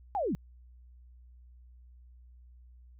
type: linear sweep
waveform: sine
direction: down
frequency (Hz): 855 to 138.59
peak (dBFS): -28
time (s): 0.15-0.35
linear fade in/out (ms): 0
effects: added 61 Hz sine -52 dBFS peak until 2.99 s